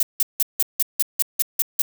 violet noise bursts, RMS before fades -18 dBFS, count 10, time 0-1.82 s, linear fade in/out 2 ms, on 29 ms, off 170 ms, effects none

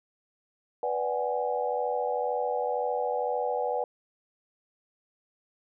sine chord, G# half-diminished seventh, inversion first, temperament equal with one note detuned, 493.9 / 587.3 / 748.6 / 830.6 Hz, B4 / D5 / F#5 / G#5, 0 / 0 / +20 / 0 cents, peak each -30 / -33 / -32 / -33 dBFS, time 0.83-3.84 s, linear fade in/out 2 ms, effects none

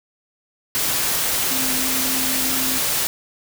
sine tone in noise, 260.8 Hz, C4, 5 cents flat, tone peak -28 dBFS, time 1.51-2.78 s, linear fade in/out 0 ms, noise white, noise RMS -21 dBFS, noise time 0.75-3.07 s, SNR -10 dB, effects none

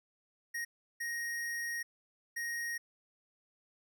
square tone bursts at uneven times, 1873 Hz, A#6, 8 cents sharp, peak -36 dBFS, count 3, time 0.54-0.65 / 1-1.83 / 2.36-2.78 s, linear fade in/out 10 ms, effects none

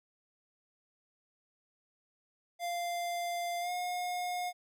square tone with pitch glide, 695 to 717 Hz, F5 to F5, -9 to +45 cents, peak -34 dBFS, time 2.59-4.53 s, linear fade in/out 50 ms, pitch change +54 cents, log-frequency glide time 3.6-3.71 s, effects none

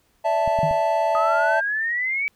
triangle chord, D suspended second, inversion none, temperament equal with one note detuned, 579.6 / 659.3 / 880 Hz, D5 / E5 / A5, -23 / 0 / 0 cents, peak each -25 / -19 / -20 dBFS, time 0.24-1.61 s, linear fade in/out 20 ms
clicks, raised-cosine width 5 ms, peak -20 dBFS, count 3, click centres 0.477 / 0.589 / 0.711 s
sine tone with exponential decay, 155.56 Hz, D#3, in tune, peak -19 dBFS, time 0.63-0.82 s, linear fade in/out 2 ms, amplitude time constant 41 ms
sine exponential sweep, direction up, 1243 to 2302 Hz, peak -21 dBFS, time 1.15-2.28 s, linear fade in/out 0 ms
effects pink hiss -64 dBFS RMS until 2.35 s

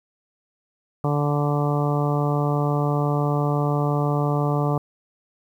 harmonic tone, 145.9 Hz, D3, 11 cents flat, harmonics 1 / 2 / 3 / 4 / 5 / 6 / 7 / 8, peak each -21 / -28 / -28 / -30 / -30 / -33 / -34 / -32 dBFS, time 1.04-4.78 s, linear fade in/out 2 ms, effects 9-bit

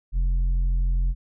sine tone with tanh clipping, 43.65 Hz, F1, in tune, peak -20 dBFS, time 0.12-1.15 s, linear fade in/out 50 ms, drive 5 dB, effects none

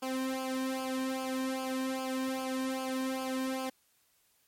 sawtooth tone with flanger, 261.6 Hz, C4, in tune, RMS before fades -34 dBFS, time 0.02-3.7 s, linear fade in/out 10 ms, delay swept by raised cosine 0.51 to 1.48 ms, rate 2.5 Hz, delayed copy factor -1, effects white hiss -70 dBFS RMS until 4.47 s + MP3 64 kbps

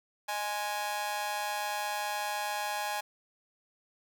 sawtooth tone with amplitude modulation, 830.6 Hz, G#5, in tune, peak -24 dBFS, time 0.28-3.01 s, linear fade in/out 10 ms, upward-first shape sine, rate 214 Hz, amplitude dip 90%, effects 10-bit

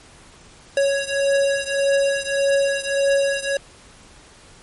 square beating tone pair, 554.4 / 556.1 Hz, C#5 / C#5, 0 / +5 cents, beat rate 1.7 Hz, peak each -20 / -22 dBFS, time 0.77-3.57 s, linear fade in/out 2 ms, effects pink hiss -47 dBFS RMS until 4.62 s + MP3 48 kbps

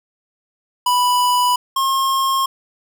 square tone pair in turn, 987.8 / 1074.2 Hz, B5 / C6, 0 / +45 cents, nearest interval minor second, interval 145 cents, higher second, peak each -14 / -16 dBFS, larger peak first, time 0.86-1.56 / 1.76-2.46 s, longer neither, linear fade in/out 5 ms, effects none

